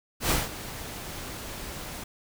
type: noise with ADSR envelope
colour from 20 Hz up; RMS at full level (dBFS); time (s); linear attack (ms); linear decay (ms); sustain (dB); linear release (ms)
pink; -23; 0.2-2.04; 100; 180; -15; 7
effects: none